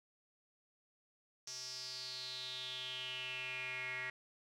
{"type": "tone with band-pass filter sweep", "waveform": "square", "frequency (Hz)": 127.6, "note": "C3", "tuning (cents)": -43, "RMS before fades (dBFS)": -44, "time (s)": [1.47, 4.1], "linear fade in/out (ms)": 2, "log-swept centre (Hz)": [5700, 2000], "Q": 6.6, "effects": []}